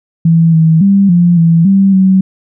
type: tone with pitch steps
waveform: sine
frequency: 164.9 / 161 / 197.5 / 174 / 166 / 195 / 189.5 Hz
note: E3 / E3 / G3 / F3 / E3 / G3 / F#3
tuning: +1 / -41 / +13 / -6 / +12 / -9 / +42 cents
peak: -4 dBFS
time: 0.25-2.21 s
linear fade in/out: 5 ms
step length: 280 ms
effects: none